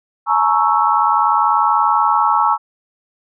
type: chord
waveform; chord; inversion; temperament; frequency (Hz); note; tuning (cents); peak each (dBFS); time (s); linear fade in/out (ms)
sine; A# half-diminished seventh; third; equal with one note detuned; 852 / 932.3 / 1108.7 / 1318.5; G#5 / A#5 / C#6 / E6; +44 / 0 / 0 / 0; -17; 0.26-2.58; 50
effects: none